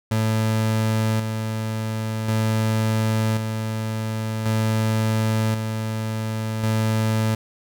30% pulse tone with tremolo, 110 Hz, A2, in tune, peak -16 dBFS, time 0.11-7.35 s, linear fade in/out 5 ms, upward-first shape square, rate 0.46 Hz, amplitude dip 45%, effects none

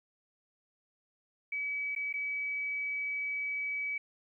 sine tone with dropouts, 2283 Hz, D7, 50 cents flat, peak -32 dBFS, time 1.52-3.98 s, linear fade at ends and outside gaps 5 ms, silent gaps 1.951-1.961 / 2.128-2.138 s, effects 12-bit

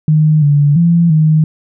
sine tone with pitch steps, 154.2 / 144.9 / 169.6 / 155.8 Hz, D#3 / D3 / E3 / D#3, -15 / -23 / +50 / +3 cents, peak -6 dBFS, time 0.08-1.44 s, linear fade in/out 2 ms, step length 340 ms, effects none

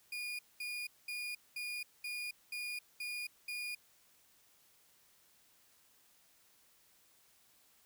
35% pulse tone bursts, 2439 Hz, D#7, 35 cents flat, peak -37 dBFS, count 8, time 0.12-3.75 s, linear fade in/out 5 ms, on 270 ms, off 210 ms, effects white hiss -68 dBFS RMS until 7.85 s

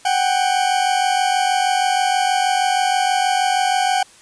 40% pulse tone pair together, 744.7 / 791 Hz, F#5 / G5, +11 / +15 cents, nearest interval minor second, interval 104 cents, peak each -17 / -18 dBFS, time 0.05-4.03 s, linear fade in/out 5 ms, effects white hiss -47 dBFS RMS until 4.21 s + resampled to 22050 Hz

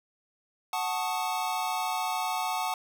square chord, D# half-diminished seventh, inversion first, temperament equal, 740 / 880 / 1108.7 / 1244.5 Hz, F#5 / A5 / C#6 / D#6, 0 / 0 / 0 / 0 cents, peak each -33 / -33 / -37 / -38 dBFS, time 0.73-2.74 s, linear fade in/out 2 ms, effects none

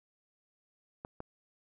clicks, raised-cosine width 1 ms, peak -27 dBFS, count 2, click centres 1.049 / 1.204 s, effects none

